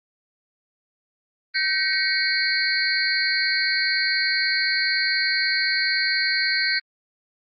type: tone cluster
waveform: sine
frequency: 1545 / 1901 / 2222 / 4183 / 4550 Hz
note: G6 / A#6 / C#7 / C8 / C#8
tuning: -26 / +33 / +4 / -1 / +44 cents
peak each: -26 dBFS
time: 1.54-6.8 s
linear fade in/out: 20 ms
effects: Opus 24 kbps